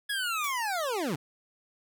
25% pulse linear sweep, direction down, 1693 to 125 Hz, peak -25 dBFS, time 0.09-1.16 s, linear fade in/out 10 ms
blue noise with exponential decay, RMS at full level -34 dBFS, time 0.44-0.61 s, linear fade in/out 2 ms, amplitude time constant 35 ms
effects none

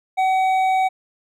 sine tone with hard clipping, 756 Hz, F#5, 37 cents sharp, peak -17 dBFS, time 0.17-0.89 s, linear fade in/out 20 ms, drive 7 dB, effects none

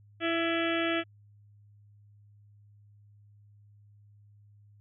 harmonic tone with a mistuned harmonic, 332.4 Hz, E4, 15 cents sharp, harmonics 1 / 2 / 4 / 5 / 6 / 7 / 8 / 9 / 10, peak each -30 / -33 / -36 / -37 / -38 / -38 / -39 / -40 / -40 dBFS, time 0.2-1.04 s, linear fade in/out 50 ms, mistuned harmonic 5, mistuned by +22 cents, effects added 103 Hz sine -55 dBFS peak until 4.8 s

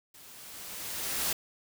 white noise with level ramp, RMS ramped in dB -53 to -29 dBFS, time 0.14-1.33 s, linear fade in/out 5 ms, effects none

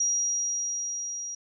sine tone with level ramp, 5730 Hz, F8, 44 cents sharp, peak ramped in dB -22 to -33 dBFS, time 0-1.35 s, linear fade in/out 5 ms, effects none

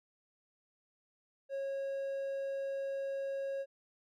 triangle tone, 547 Hz, C#5, 23 cents flat, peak -33 dBFS, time 1.49-3.66 s, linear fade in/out 50 ms, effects none

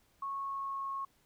sine tone with pitch glide, 1100 to 1092.4 Hz, C#6 to C#6, -14 to -26 cents, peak -35 dBFS, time 0.22-1.05 s, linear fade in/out 5 ms, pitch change -12 cents, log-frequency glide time 0.38-0.9 s, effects pink hiss -70 dBFS RMS until 1.25 s

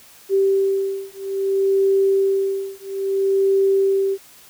sine beating tone pair, 389.6 / 390.2 Hz, G4 / G4, -11 / -8 cents, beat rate 0.6 Hz, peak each -19 dBFS, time 0.29-4.18 s, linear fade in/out 50 ms, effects white hiss -47 dBFS RMS until 4.49 s

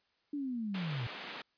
sine linear sweep, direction down, 297 to 111.7 Hz, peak -34 dBFS, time 0.33-1.07 s, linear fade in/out 5 ms
white band-pass noise, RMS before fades -45 dBFS, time 0.74-1.42 s, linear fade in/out 5 ms, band 170 to 3600 Hz, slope 24 dB/octave
effects white hiss -75 dBFS RMS until 1.57 s + resampled to 11025 Hz

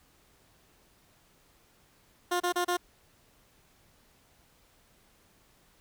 15% pulse tone bursts, 354.5 Hz, F4, 26 cents sharp, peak -20 dBFS, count 4, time 2.31-2.771 s, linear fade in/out 10 ms, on 92 ms, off 31 ms, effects pink hiss -64 dBFS RMS until 5.8 s

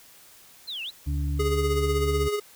sine exponential two-way sweep, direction down then up, 4300 to 2563 to 4300 Hz, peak -31 dBFS, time 0.67-0.91 s, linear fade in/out 20 ms, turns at 0.83 s
harmonic tone, 71.6 Hz, D2, 43 cents flat, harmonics 1 / 2 / 4, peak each -25 / -31 / -37 dBFS, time 1.06-2.29 s, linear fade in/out 20 ms
square tone with tremolo, 415.3 Hz, G#4, in tune, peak -23 dBFS, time 1.39-2.4 s, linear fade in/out 10 ms, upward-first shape sine, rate 16 Hz, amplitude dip 50%
effects white hiss -52 dBFS RMS until 2.55 s

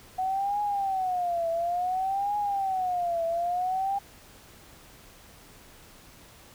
sine tone with vibrato, 742 Hz, F#5, 5 cents sharp, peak -25 dBFS, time 0.18-3.99 s, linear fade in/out 10 ms, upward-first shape triangle, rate 0.57 Hz, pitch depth 200 cents each way, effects pink hiss -52 dBFS RMS until 6.54 s

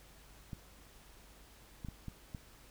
clicks, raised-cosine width 5 ms, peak -30 dBFS, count 5, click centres 0.532 / 1.848 / 1.886 / 2.083 / 2.348 s, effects added 50 Hz sine -61 dBFS peak until 2.7 s + pink hiss -60 dBFS RMS until 2.7 s

